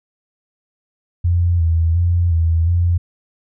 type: tone with vibrato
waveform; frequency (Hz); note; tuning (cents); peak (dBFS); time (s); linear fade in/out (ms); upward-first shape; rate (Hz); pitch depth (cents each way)
sine; 84.6; E2; +45; -12; 1.24-2.98; 10; square; 1.4; 45
effects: none